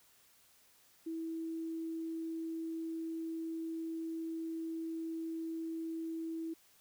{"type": "tone", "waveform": "sine", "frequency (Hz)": 326.2, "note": "E4", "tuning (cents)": -18, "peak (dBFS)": -37, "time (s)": [1.06, 6.54], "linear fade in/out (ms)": 10, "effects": ["white hiss -66 dBFS RMS until 6.8 s"]}